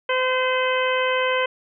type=harmonic tone; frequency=513 Hz; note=C5; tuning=34 cents flat; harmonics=1 / 2 / 3 / 4 / 5 / 6; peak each=-22 / -25 / -27 / -28 / -29 / -30 dBFS; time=0.09-1.46 s; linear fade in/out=5 ms; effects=none